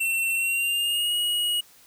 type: tone with pitch glide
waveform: square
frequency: 2704 to 2898 Hz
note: E7 to F#7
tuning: +43 to -37 cents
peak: -23 dBFS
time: 0-1.61 s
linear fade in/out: 10 ms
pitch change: +120 cents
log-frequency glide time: 0.34-1.16 s
effects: white hiss -54 dBFS RMS until 1.86 s

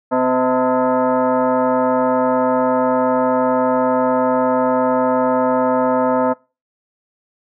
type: tone with frequency modulation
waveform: sine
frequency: 127.7 Hz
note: C3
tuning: 42 cents flat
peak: -13 dBFS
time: 0.11-6.34 s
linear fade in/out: 20 ms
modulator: 384 Hz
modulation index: 2.5
effects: noise-tail reverb RT60 0.3 s tail -23 dB re dry

